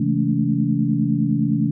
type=tone cluster; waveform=sine; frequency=134.6 / 164.7 / 212.8 / 222.6 / 285.8 Hz; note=C3 / E3 / G#3 / A3 / D4; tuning=+49 / -1 / +42 / +20 / -47 cents; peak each=-23 dBFS; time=0-1.71 s; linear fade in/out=5 ms; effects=none